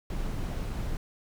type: noise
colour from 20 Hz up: brown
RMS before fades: -32 dBFS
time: 0.1-0.97 s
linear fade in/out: 2 ms
effects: none